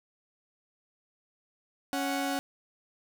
sawtooth tone pair together, 277.2 / 740 Hz, C#4 / F#5, 0 / 0 cents, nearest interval octave + perfect fourth, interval 1700 cents, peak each -27 / -29 dBFS, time 1.93-2.39 s, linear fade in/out 0 ms, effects none

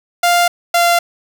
sawtooth tone pair in turn, 698.5 / 690.9 Hz, F5 / F5, 0 / -19 cents, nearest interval unison, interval 19 cents, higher first, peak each -6 dBFS, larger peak neither, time 0.23-0.48 / 0.74-0.99 s, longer neither, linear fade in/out 5 ms, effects none

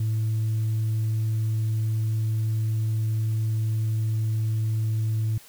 sine tone, 110 Hz, A2, in tune, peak -20 dBFS, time 0-5.38 s, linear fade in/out 5 ms, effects tanh soft clip ceiling -20 dBFS + white hiss -50 dBFS RMS until 5.48 s

